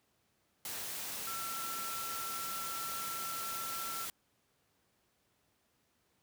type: tone in noise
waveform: sine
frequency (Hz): 1345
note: E6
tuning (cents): +34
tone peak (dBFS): -41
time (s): 1.27-4.05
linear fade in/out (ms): 2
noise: white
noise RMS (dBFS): -41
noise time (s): 0.65-4.1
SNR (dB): -3
effects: pink hiss -75 dBFS RMS until 6.22 s + high-pass 80 Hz 12 dB/octave